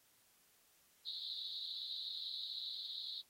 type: band-pass noise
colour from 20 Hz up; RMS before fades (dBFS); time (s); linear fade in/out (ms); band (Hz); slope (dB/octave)
pink; -45; 1.05-3.22; 20; 3700 to 4200; 96
effects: white hiss -71 dBFS RMS until 3.29 s + AAC 48 kbps